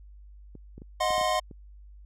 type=clicks; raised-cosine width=3 ms; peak=-31 dBFS; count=7; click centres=0.553 / 0.78 / 0.819 / 1.106 / 1.181 / 1.213 / 1.512 s
type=chord; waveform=square; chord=C diminished; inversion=first; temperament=equal with one note detuned; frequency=622.3 / 727.3 / 1046.5 Hz; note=Eb5 / Gb5 / C6; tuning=0 / -30 / 0 cents; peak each=-29 dBFS; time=1-1.4 s; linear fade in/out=10 ms
effects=added 50 Hz sine -46 dBFS peak until 2.05 s + low-pass 9000 Hz 12 dB/octave